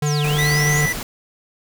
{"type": "tone with vibrato", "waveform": "square", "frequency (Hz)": 148.1, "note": "D3", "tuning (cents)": 15, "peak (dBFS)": -18, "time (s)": [0.02, 0.86], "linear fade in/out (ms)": 5, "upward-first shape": "triangle", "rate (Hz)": 9.3, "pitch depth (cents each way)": 11}
{"type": "linear two-way sweep", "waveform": "sine", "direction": "down then up", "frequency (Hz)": [7040, 2367, 7040], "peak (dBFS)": -26, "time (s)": [0.06, 0.81], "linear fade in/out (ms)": 2, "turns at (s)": 0.25}
{"type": "noise", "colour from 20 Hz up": "pink", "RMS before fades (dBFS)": -28, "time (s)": [0.24, 1.03], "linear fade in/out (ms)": 2}
{"type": "tone", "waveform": "square", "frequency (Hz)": 1975.5, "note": "B6", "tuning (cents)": 0, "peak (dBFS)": -20, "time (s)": [0.38, 0.93], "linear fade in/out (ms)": 10}
{"effects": []}